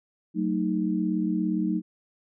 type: chord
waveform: sine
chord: D# diminished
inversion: first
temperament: just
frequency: 186.68 / 224 / 311.1 Hz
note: F#3 / A3 / D#4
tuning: +16 / +31 / 0 cents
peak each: -27 / -29 / -27 dBFS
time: 0.34-1.82 s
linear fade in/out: 50 ms
effects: none